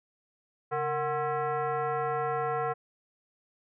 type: tone with frequency modulation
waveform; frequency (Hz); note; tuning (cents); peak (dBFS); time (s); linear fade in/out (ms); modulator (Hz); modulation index
sine; 138.59; C#3; 0; -27; 0.71-2.74; 20; 601; 2
effects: none